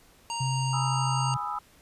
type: harmonic tone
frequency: 932.3 Hz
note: A#5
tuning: in tune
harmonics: 1 / 3 / 5 / 7 / 9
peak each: -32 / -37 / -39 / -40 / -42 dBFS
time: 0.3-1.34 s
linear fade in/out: 0 ms
type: tone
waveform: sine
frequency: 130.81 Hz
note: C3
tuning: in tune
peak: -26 dBFS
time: 0.4-1.37 s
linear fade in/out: 10 ms
type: chord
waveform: sine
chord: E major seventh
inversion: first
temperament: equal with one note detuned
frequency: 830.6 / 984.3 / 1244.5 / 1318.5 Hz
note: G#5 / B5 / D#6 / E6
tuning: 0 / -6 / 0 / 0 cents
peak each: -35 dBFS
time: 0.73-1.59 s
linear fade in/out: 5 ms
effects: pink hiss -58 dBFS RMS until 1.81 s + resampled to 32000 Hz